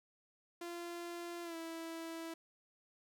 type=tone with pitch glide; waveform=sawtooth; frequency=344.5 to 328.8 Hz; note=F4 to E4; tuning=-24 to -4 cents; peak=-39 dBFS; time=0.61-2.34 s; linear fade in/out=5 ms; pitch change=-80 cents; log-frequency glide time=1.43-1.56 s; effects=none